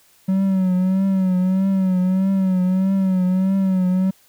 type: tone with vibrato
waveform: triangle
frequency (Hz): 188.1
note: F#3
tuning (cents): +29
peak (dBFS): -13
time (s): 0.28-4.11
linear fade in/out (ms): 10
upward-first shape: triangle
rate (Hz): 1.6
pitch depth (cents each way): 64
effects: white hiss -55 dBFS RMS until 4.28 s